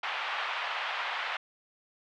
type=band-pass noise; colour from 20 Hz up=pink; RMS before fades=-34 dBFS; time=0.03-1.37 s; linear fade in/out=5 ms; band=800 to 3200 Hz; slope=24 dB/octave; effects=none